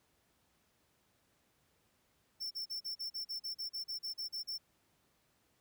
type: tone bursts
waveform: square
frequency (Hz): 5390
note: E8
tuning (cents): +38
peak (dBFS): -38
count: 15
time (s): 2.4-4.582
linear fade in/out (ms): 20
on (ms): 110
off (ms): 38
effects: pink hiss -74 dBFS RMS until 5.6 s + high-pass 60 Hz 12 dB/octave